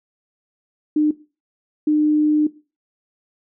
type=tone bursts at uneven times; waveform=sine; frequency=302.5 Hz; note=D#4; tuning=49 cents flat; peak=-13 dBFS; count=2; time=0.96-1.11 / 1.87-2.47 s; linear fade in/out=5 ms; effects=noise-tail reverb RT60 0.3 s tail -17 dB re dry